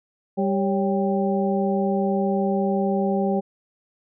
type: harmonic tone with a mistuned harmonic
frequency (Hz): 196.8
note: G3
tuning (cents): +7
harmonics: 1 / 2 / 3 / 4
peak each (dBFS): -22 / -25 / -27 / -28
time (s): 0.37-3.41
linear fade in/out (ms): 20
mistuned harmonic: 3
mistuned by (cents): -96
effects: none